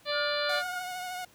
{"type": "harmonic tone", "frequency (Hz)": 587.3, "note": "D5", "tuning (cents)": 0, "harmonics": [1, 2, 3, 4, 5, 6, 7, 8], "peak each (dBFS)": [-31, -37, -38, -40, -41, -37, -35, -44], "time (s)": [0.05, 0.63], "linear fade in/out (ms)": 50}
{"type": "tone with tremolo", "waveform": "sine", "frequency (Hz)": 1432, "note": "F6", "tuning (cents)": 43, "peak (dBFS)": -30, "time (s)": [0.11, 0.83], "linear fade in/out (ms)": 50, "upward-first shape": "triangle", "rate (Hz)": 2.9, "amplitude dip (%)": 65}
{"type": "tone with vibrato", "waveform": "sawtooth", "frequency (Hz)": 729, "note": "F#5", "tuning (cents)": -26, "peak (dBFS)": -31, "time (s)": [0.49, 1.25], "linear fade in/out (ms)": 5, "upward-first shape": "triangle", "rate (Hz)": 13, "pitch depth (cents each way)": 29}
{"effects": ["pink hiss -59 dBFS RMS until 1.34 s", "high-pass 80 Hz 12 dB/octave"]}